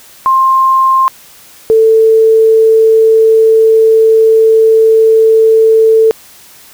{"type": "tone pair in turn", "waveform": "sine", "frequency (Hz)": [1057, 444.4], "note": ["C6", "A4"], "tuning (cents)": [17, 17], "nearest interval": "octave + minor third", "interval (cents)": 1500, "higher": "first", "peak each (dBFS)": [-5, -3], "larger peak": "second", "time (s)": [[0.26, 1.08], [1.7, 6.11]], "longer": "second", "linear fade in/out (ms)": 0, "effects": ["white hiss -38 dBFS RMS until 6.73 s"]}